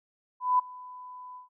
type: tone with ADSR envelope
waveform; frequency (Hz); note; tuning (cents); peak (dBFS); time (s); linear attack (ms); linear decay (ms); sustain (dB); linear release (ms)
sine; 1000; B5; +21; -18; 0.4-1.49; 190; 10; -23; 130
effects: none